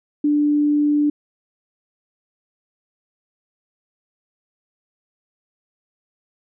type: tone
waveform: sine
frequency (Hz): 294.6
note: D4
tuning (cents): +6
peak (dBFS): -14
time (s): 0.24-1.1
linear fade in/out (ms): 5
effects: none